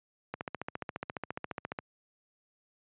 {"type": "click train", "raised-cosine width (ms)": 0.5, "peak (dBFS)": -20, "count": 22, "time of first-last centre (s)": [0.34, 1.788], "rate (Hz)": 14.5, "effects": ["high-pass 100 Hz 12 dB/octave", "resampled to 8000 Hz"]}